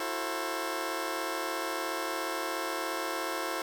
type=chord; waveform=15% pulse; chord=F# half-diminished seventh; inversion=third; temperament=just; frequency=333 / 370 / 444 / 532.8 Hz; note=E4 / F#4 / A4 / C5; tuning=+18 / 0 / +16 / +31 cents; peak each=-30 / -33 / -33 / -30 dBFS; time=0-3.62 s; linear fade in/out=2 ms; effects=9-bit